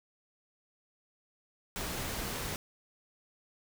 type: noise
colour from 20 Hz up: pink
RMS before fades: -37 dBFS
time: 1.76-2.56 s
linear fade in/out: 0 ms
effects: none